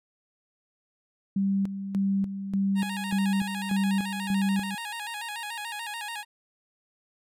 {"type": "tone with tremolo", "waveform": "sine", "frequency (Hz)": 196, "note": "G3", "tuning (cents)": 0, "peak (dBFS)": -22, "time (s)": [1.36, 4.75], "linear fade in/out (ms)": 5, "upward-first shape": "square", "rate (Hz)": 1.7, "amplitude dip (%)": 65}
{"type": "tone with vibrato", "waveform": "15% pulse", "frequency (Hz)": 880, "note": "A5", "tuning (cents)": 0, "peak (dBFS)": -27, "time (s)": [2.75, 6.25], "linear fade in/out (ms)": 50, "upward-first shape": "square", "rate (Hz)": 6.9, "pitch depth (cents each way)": 93}
{"effects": ["resampled to 32000 Hz"]}